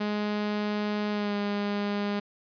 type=tone with pitch glide; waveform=sawtooth; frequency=208.8 to 204.1 Hz; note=G#3 to G#3; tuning=+10 to -30 cents; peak=-23 dBFS; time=0-2.2 s; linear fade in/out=10 ms; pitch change=-40 cents; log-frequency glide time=1.11-1.35 s; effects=resampled to 11025 Hz